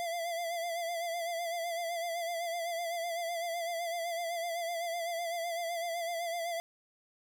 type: tone with vibrato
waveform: square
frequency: 680 Hz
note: F5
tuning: 46 cents flat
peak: -34 dBFS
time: 0-6.6 s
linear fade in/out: 0 ms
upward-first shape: sine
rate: 7.9 Hz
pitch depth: 53 cents each way
effects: none